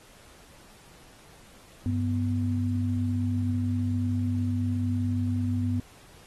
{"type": "tone pair together", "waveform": "sine", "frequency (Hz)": [98, 246.9], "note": ["G2", "B3"], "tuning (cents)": [0, 0], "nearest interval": "octave + major third", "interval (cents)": 1600, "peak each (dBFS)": [-26, -28], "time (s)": [1.86, 5.8], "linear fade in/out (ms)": 0, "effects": ["pink hiss -54 dBFS RMS until 6.26 s", "AAC 32 kbps"]}